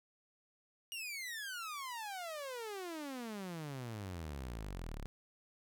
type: exponential sweep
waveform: sawtooth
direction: down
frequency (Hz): 2886 to 32.7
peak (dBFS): -38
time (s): 0.92-5.06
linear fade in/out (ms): 0
effects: none